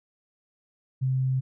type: tone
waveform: sine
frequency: 130.81 Hz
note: C3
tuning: in tune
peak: -22 dBFS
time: 1.01-1.41 s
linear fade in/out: 20 ms
effects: none